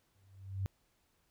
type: tone with exponential growth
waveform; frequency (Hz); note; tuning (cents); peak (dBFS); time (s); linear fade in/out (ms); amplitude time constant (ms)
sine; 96.6; G2; -25; -30; 0.15-0.66; 0; 110
effects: pink hiss -75 dBFS RMS until 1.3 s